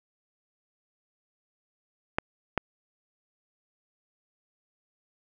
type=clicks; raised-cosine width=0.5 ms; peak=-9 dBFS; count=2; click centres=2.185 / 2.577 s; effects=none